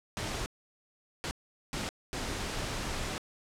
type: noise bursts at uneven times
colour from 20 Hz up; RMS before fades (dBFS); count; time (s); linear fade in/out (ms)
pink; -35; 4; 0.17-0.46 / 1.24-1.31 / 1.73-1.89 / 2.13-3.18; 0
effects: low-pass 8000 Hz 12 dB/octave